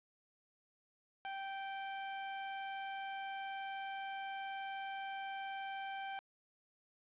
sawtooth tone, 781 Hz, G5, 7 cents flat, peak -37 dBFS, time 1.25-6.19 s, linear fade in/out 0 ms, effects resampled to 8000 Hz + 11-bit

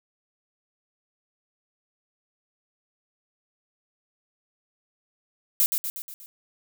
violet noise with echo, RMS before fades -20 dBFS, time 5.6-5.66 s, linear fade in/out 0 ms, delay 120 ms, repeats 5, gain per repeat -5 dB, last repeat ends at 6.26 s, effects none

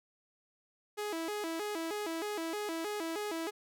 sawtooth tone with vibrato, 370 Hz, F#4, in tune, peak -31 dBFS, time 0.97-3.51 s, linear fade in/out 20 ms, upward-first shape square, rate 3.2 Hz, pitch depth 210 cents each way, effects none

